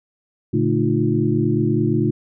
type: tone cluster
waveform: sine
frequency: 115.6 / 144.4 / 220.2 / 306.7 / 351.9 Hz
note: A#2 / D3 / A3 / D#4 / F4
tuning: -14 / -29 / +2 / -25 / +13 cents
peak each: -22 dBFS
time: 0.53-2.11 s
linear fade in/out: 10 ms
effects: none